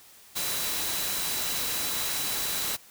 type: tone in noise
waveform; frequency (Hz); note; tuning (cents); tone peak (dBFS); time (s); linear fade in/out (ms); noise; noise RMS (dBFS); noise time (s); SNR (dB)
sine; 3951; B7; 0; -37; 0.35-2.77; 20; white; -30; 0.35-2.77; -10
effects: white hiss -53 dBFS RMS until 2.9 s